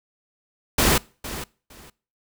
pink noise with echo, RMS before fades -18 dBFS, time 0.78-0.98 s, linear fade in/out 5 ms, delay 460 ms, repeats 2, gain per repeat -14 dB, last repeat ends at 1.9 s, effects noise-tail reverb RT60 0.4 s tail -24 dB re dry

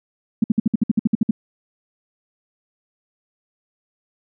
sine tone bursts, 220 Hz, A3, in tune, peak -11 dBFS, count 12, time 0.42-1.31 s, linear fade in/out 5 ms, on 21 ms, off 58 ms, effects none

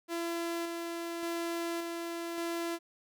sawtooth tone with tremolo, 338 Hz, E4, 43 cents sharp, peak -29 dBFS, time 0.08-2.79 s, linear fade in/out 50 ms, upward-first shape square, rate 0.87 Hz, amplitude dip 30%, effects none

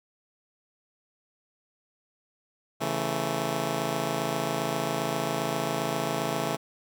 10% pulse chord, A major, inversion first, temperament just, 137.5 / 165 / 220 Hz, C#3 / E3 / A3, -14 / +2 / 0 cents, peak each -24 / -24 / -24 dBFS, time 2.8-6.57 s, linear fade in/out 20 ms, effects none

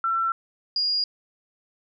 sine tone pair in turn, 1346 / 4851 Hz, E6 / D#8, +36 / -45 cents, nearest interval octave + minor seventh, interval 2219 cents, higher second, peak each -21 dBFS, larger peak neither, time 0.04-0.32 / 0.76-1.04 s, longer neither, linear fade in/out 2 ms, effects none

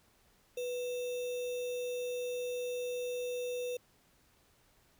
sine tone with sample-and-hold, 492.6 Hz, B4, 5 cents flat, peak -34 dBFS, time 0.57-3.77 s, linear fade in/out 5 ms, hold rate 3150 Hz, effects pink hiss -68 dBFS RMS until 4.99 s

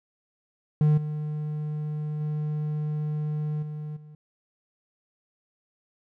triangle tone with level steps, 151.3 Hz, D#3, 48 cents flat, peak -15 / -26 / -24 / -30 / -42 dBFS, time 0.81-4.15 s, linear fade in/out 2 ms, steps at 0.97 / 2.2 / 3.62 / 3.96 s, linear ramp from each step 10 ms, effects none

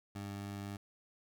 20% pulse tone, 100.4 Hz, G2, 42 cents sharp, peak -36 dBFS, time 0.15-0.77 s, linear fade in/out 5 ms, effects none

